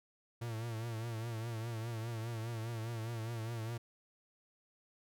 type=tone with vibrato; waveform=45% pulse; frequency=114.3 Hz; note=A#2; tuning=34 cents flat; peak=-38 dBFS; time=0.41-3.78 s; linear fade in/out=10 ms; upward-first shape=triangle; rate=4.9 Hz; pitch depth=82 cents each way; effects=none